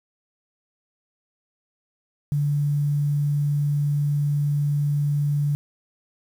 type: tone with quantisation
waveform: sine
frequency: 145.3 Hz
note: D3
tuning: 18 cents flat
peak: -19 dBFS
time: 2.32-5.55 s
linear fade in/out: 0 ms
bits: 8
effects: none